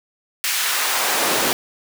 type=noise with high-pass filter sweep; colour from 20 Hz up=pink; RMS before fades=-20 dBFS; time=0.44-1.53 s; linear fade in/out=0 ms; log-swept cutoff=2200 to 260 Hz; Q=0.84; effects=none